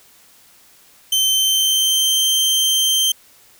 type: tone with pitch glide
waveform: sawtooth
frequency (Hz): 3100 to 3136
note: G7 to G7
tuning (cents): -20 to 0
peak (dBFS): -11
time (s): 1.12-3.12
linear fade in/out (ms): 5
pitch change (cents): +20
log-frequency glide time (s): 1.35-2.26
effects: white hiss -50 dBFS RMS until 3.59 s